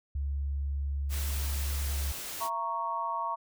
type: tone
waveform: sine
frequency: 70.1 Hz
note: C#2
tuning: 20 cents sharp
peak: -29 dBFS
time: 0.15-2.12 s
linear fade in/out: 5 ms
type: noise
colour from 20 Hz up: white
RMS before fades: -39 dBFS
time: 1.09-2.5 s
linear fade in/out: 50 ms
type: chord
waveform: sine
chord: A# diminished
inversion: second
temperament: equal with one note detuned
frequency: 673.9 / 932.3 / 1108.7 Hz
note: E5 / A#5 / C#6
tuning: +38 / 0 / 0 cents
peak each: -39 / -33 / -33 dBFS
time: 2.4-3.36 s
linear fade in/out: 20 ms
effects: none